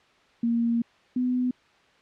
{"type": "tone pair in turn", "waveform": "sine", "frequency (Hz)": [233.3, 250.4], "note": ["A#3", "B3"], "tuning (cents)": [2, 24], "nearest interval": "minor second", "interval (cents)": 122, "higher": "second", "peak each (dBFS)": [-21, -22], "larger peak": "first", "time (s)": [[0.43, 0.82], [1.16, 1.51]], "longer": "first", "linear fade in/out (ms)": 5, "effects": ["white hiss -59 dBFS RMS until 2.01 s", "low-pass 3000 Hz 12 dB/octave"]}